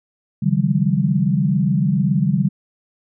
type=tone cluster; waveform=sine; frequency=138.6 / 155.8 / 182.9 / 200.5 Hz; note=C#3 / D#3 / F#3 / G3; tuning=0 / +3 / -20 / +39 cents; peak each=-20 dBFS; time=0.42-2.49 s; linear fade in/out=10 ms; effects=none